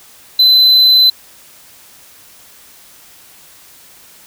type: tone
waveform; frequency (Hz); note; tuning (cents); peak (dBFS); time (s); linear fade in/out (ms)
triangle; 4035; B7; +36; -4; 0.39-1.1; 5
effects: white hiss -42 dBFS RMS until 4.26 s